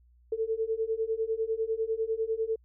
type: beating tone pair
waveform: sine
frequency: 440 / 450 Hz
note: A4 / A4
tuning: 0 / +39 cents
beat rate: 10 Hz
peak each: -31 / -30 dBFS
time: 0.32-2.56 s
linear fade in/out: 5 ms
effects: added 60 Hz sine -58 dBFS peak until 2.64 s